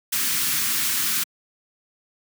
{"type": "band-stop noise", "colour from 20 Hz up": "white", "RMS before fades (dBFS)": -23, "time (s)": [0.12, 1.24], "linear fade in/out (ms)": 10, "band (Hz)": [300, 1200], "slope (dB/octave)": 24, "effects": ["high-pass 150 Hz 12 dB/octave"]}